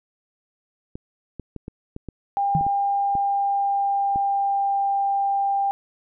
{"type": "clicks", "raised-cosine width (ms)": 3, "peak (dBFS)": -20, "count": 10, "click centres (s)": [0.955, 1.397, 1.563, 1.681, 1.964, 2.087, 2.61, 2.666, 3.153, 4.159]}
{"type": "tone with pitch glide", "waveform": "sine", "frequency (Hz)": [800, 794], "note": ["G5", "G5"], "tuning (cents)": [35, 22], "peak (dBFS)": -19, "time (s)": [2.37, 5.71], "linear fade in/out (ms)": 0, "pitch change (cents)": -13, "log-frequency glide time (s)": [2.98, 4.84]}
{"type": "tone with exponential decay", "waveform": "sine", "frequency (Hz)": 159.3, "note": "D#3", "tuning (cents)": 41, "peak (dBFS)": -15, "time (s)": [2.55, 2.67], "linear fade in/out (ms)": 0, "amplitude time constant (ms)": 26}
{"effects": []}